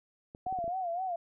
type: clicks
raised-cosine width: 2 ms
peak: -32 dBFS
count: 6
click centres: 0.349 / 0.467 / 0.526 / 0.588 / 0.642 / 0.679 s
type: tone with vibrato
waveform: sine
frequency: 716 Hz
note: F5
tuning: 43 cents sharp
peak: -31 dBFS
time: 0.46-1.16 s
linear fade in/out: 5 ms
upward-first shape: sine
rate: 3.9 Hz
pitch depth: 110 cents each way
effects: none